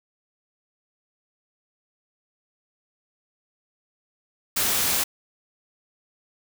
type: noise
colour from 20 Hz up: white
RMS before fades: -23 dBFS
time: 4.56-5.04 s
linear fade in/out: 10 ms
effects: none